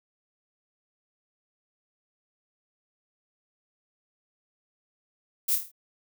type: noise with echo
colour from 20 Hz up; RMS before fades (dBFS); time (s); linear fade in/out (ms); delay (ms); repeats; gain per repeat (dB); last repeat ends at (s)
violet; -25; 5.48-5.56; 10; 26; 6; -5; 5.716
effects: none